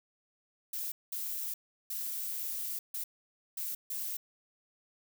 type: noise bursts at uneven times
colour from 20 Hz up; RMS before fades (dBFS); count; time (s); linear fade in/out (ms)
violet; -37; 6; 0.73-0.92 / 1.12-1.54 / 1.9-2.79 / 2.94-3.04 / 3.57-3.75 / 3.9-4.17; 5
effects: none